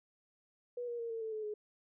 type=tone with pitch steps; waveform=sine; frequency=486.5 / 475.1 / 464 / 453.1 / 442.5 / 432.2 / 422.1 Hz; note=B4 / A#4 / A#4 / A#4 / A4 / A4 / G#4; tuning=-26 / +33 / -8 / -49 / +10 / -31 / +28 cents; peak=-37 dBFS; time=0.77-1.54 s; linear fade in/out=5 ms; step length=110 ms; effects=none